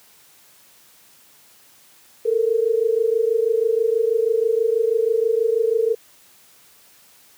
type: tone pair together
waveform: sine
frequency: 440 / 466.2 Hz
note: A4 / A#4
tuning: 0 / 0 cents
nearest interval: minor second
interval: 100 cents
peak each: -19 dBFS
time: 2.25-5.95 s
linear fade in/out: 10 ms
effects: white hiss -52 dBFS RMS until 7.37 s + high-pass 80 Hz 12 dB/octave